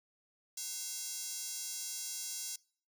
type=tone with high-pass filter; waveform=square; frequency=302 Hz; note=D4; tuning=48 cents sharp; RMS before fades=-41 dBFS; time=0.57-2.56 s; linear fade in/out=5 ms; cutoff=6200 Hz; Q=1.7; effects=noise-tail reverb RT60 0.5 s tail -25 dB re dry